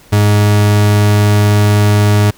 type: tone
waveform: 40% pulse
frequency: 103.83 Hz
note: G#2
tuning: in tune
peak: -6 dBFS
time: 0.12-2.31 s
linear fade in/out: 10 ms
effects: pink hiss -43 dBFS RMS until 2.37 s